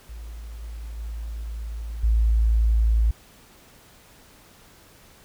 sine tone with level steps, 55.6 Hz, A1, 19 cents sharp, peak -34 / -32 / -29 / -16 dBFS, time 0.09-3.11 s, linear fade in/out 5 ms, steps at 0.61 / 0.97 / 2.03 s, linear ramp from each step 10 ms, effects pink hiss -52 dBFS RMS until 5.24 s

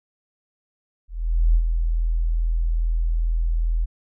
sine tone with ADSR envelope, 41.2 Hz, E1, in tune, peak -12 dBFS, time 1.08-3.86 s, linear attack 470 ms, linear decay 65 ms, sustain -6 dB, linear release 21 ms, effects none

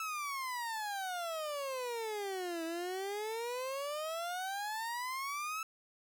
30% pulse exponential two-way sweep, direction down then up, 1318.5 to 324.1 to 1318.5 Hz, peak -34 dBFS, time 0-5.63 s, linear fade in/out 2 ms, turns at 2.64 s, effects none

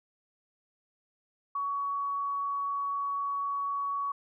sine tone, 1124 Hz, C#6, 24 cents sharp, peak -29 dBFS, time 1.55-4.12 s, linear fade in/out 5 ms, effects none

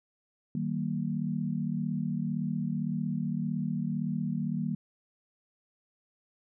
sine chord, Eb major, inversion none, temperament equal with one note detuned, 155.56 / 191.3 / 233.1 Hz, Eb3 / G3 / Bb3, 0 / -42 / 0 cents, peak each -33 dBFS, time 0.55-4.75 s, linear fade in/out 2 ms, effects none

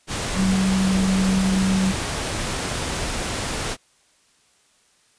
sine tone in noise, 190.3 Hz, F#3, 49 cents sharp, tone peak -17 dBFS, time 0.35-1.94 s, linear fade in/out 50 ms, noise pink, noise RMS -26 dBFS, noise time 0.07-3.77 s, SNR +6 dB, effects white hiss -60 dBFS RMS until 5.18 s + resampled to 22050 Hz

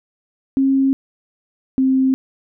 sine tone pair in turn, 269.6 / 263.3 Hz, C#4 / C4, -48 / +11 cents, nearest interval unison, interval 41 cents, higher first, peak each -12 dBFS, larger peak neither, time 0.57-0.93 / 1.78-2.14 s, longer neither, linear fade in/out 0 ms, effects none

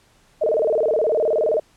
sine tone with vibrato, 527 Hz, C5, 12 cents sharp, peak -16 dBFS, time 0.41-1.6 s, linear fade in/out 10 ms, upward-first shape square, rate 19 Hz, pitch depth 280 cents each way, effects pink hiss -57 dBFS RMS until 1.76 s + low-pass 10000 Hz 12 dB/octave

